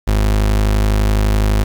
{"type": "tone", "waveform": "35% pulse", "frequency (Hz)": 51.91, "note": "G#1", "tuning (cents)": 0, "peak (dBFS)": -10, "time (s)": [0.07, 1.64], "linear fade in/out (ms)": 10, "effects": ["7-bit"]}